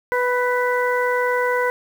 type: harmonic tone with a mistuned harmonic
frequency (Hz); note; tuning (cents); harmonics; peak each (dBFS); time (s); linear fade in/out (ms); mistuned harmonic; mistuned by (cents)
493.9; B4; 0; 1 / 2 / 3 / 4; -20 / -23 / -25 / -26; 0.12-1.7; 0; 3; +16
effects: 7-bit